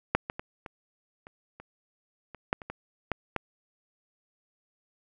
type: clicks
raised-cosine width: 0.5 ms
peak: -6 / -17 / -20 / -24 / -30 / -29 / -28 / -10 / -26 / -21 / -12 / -13 dBFS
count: 12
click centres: 0.15 / 0.299 / 0.395 / 0.662 / 1.269 / 1.6 / 2.347 / 2.529 / 2.618 / 2.7 / 3.117 / 3.363 s
effects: none